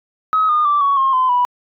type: tone with pitch steps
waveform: sine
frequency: 1274 / 1220 / 1168.3 / 1118.7 / 1071.3 / 1025.9 / 982.4 Hz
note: D#6 / D#6 / D6 / C#6 / C6 / C6 / B5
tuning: +41 / -34 / -9 / +15 / +41 / -34 / -9 cents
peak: -11 dBFS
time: 0.33-1.45 s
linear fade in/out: 0 ms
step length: 160 ms
effects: tanh soft clip ceiling -7 dBFS